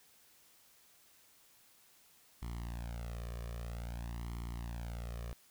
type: tone with flanger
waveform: sawtooth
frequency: 58.27 Hz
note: A#1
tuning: in tune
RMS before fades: -42 dBFS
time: 2.42-5.33 s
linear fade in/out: 0 ms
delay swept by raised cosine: 0.94 to 1.72 ms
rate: 0.51 Hz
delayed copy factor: +0.85
effects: white hiss -65 dBFS RMS until 5.5 s